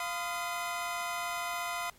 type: tone cluster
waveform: 25% pulse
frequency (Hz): 697 / 1018 / 1241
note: F5 / C6 / D#6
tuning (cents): -4 / -48 / -5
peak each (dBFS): -33 / -33 / -36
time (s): 0-1.9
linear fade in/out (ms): 2
effects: pink hiss -60 dBFS RMS until 1.98 s + MP3 64 kbps